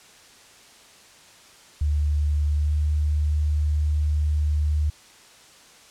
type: tone with pitch glide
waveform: sine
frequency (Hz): 74.1 to 75.18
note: D2 to D2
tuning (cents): +16 to +41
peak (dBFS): -19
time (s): 1.81-4.9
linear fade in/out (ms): 5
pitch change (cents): +25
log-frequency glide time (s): 2.56-2.73
effects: white hiss -50 dBFS RMS until 5.9 s + low-pass 8000 Hz 12 dB/octave